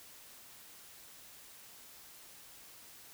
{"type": "silence", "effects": ["white hiss -55 dBFS RMS until 3.13 s"]}